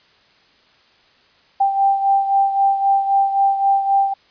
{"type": "beating tone pair", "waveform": "sine", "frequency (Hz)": [787, 790.8], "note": ["G5", "G5"], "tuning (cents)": [7, 15], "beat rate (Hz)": 3.8, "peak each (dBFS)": [-14, -21], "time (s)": [1.6, 4.14], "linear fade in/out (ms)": 10, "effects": ["white hiss -54 dBFS RMS until 4.3 s", "resampled to 11025 Hz"]}